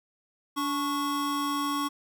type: tone pair together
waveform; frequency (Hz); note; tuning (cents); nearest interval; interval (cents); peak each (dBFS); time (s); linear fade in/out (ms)
square; 288.4 / 1106.6; D4 / C#6; -31 / -3; octave + major seventh; 2328; -31 / -30; 0.56-1.89; 20
effects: none